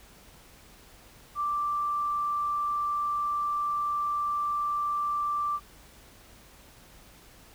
sine tone, 1174.7 Hz, D6, in tune, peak -26 dBFS, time 1.35-5.6 s, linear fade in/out 50 ms, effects added 50 Hz sine -60 dBFS peak until 7.54 s + pink hiss -54 dBFS RMS until 7.54 s

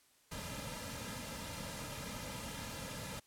pink noise with comb filter, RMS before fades -44 dBFS, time 0.31-3.2 s, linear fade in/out 10 ms, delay 2.7 ms, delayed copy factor -0.75, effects white hiss -69 dBFS RMS until 3.26 s + low-pass 12000 Hz 12 dB/octave

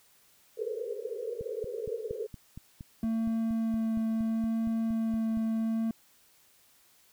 white band-pass noise, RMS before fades -36 dBFS, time 0.57-2.27 s, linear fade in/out 10 ms, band 420 to 490 Hz, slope 96 dB/octave
click train, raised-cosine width 5 ms, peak -30 dBFS, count 18, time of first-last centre 1.41-5.373 s, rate 4.29 Hz
triangle tone with vibrato, 224.4 Hz, A3, 34 cents sharp, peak -25 dBFS, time 3.03-5.91 s, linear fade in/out 2 ms, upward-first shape sine, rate 0.74 Hz, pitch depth 10 cents each way
effects white hiss -63 dBFS RMS until 7.12 s

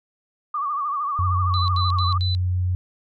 sine tone with vibrato, 1163 Hz, D6, 17 cents flat, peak -22 dBFS, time 0.54-2.18 s, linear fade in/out 5 ms, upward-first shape sine, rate 13 Hz, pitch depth 91 cents each way
sine tone, 90.7 Hz, F#2, 34 cents flat, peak -19 dBFS, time 1.19-2.75 s, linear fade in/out 0 ms
sine tone bursts, 4000 Hz, B7, 21 cents sharp, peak -26 dBFS, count 4, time 1.54-2.349 s, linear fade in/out 0 ms, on 140 ms, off 83 ms
effects none

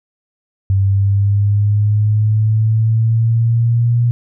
sine linear sweep, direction up, 96.8 to 119.9 Hz, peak -10 dBFS, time 0.7-4.11 s, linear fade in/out 0 ms, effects none

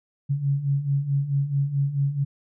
sine beating tone pair, 137.1 / 141.7 Hz, C#3 / C#3, -19 / +38 cents, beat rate 4.6 Hz, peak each -27 / -22 dBFS, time 0.29-2.25 s, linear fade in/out 20 ms, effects none

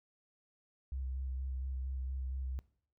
sine tone with vibrato, 65.41 Hz, C2, in tune, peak -36 dBFS, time 0.92-2.59 s, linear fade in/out 0 ms, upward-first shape square, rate 4.3 Hz, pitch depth 19 cents each way, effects noise-tail reverb RT60 0.6 s tail -20 dB re dry

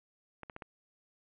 clicks, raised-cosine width 0.5 ms, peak -28 dBFS, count 4, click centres 0.433 / 0.498 / 0.564 / 0.622 s, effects resampled to 8000 Hz + 9-bit

